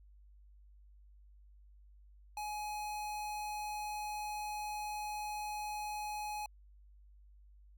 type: tone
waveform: square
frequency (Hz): 841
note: G#5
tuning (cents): +22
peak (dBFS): -39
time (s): 2.37-6.46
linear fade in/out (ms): 2
effects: added 50 Hz sine -57 dBFS peak until 7.77 s